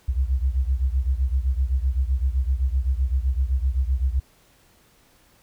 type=beating tone pair; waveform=sine; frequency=62.7 / 70.5 Hz; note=B1 / C#2; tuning=+27 / +30 cents; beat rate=7.8 Hz; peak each=-21 / -24 dBFS; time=0.08-4.2 s; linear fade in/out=10 ms; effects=pink hiss -58 dBFS RMS until 5.42 s